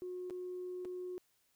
sine tone with dropouts, 362.8 Hz, F#4, 34 cents flat, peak -39 dBFS, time 0.02-1.18 s, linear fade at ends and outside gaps 0 ms, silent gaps 0.299-0.307 / 0.849-0.854 s, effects tanh soft clip ceiling -35 dBFS + white hiss -75 dBFS RMS until 1.55 s

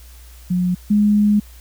sine tone pair in turn, 180 / 208 Hz, F#3 / G#3, -47 / +3 cents, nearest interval minor third, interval 250 cents, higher second, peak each -15 / -11 dBFS, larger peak second, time 0.5-0.75 / 0.9-1.4 s, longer second, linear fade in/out 10 ms, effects added 60 Hz sine -39 dBFS peak until 1.6 s + white hiss -48 dBFS RMS until 1.6 s

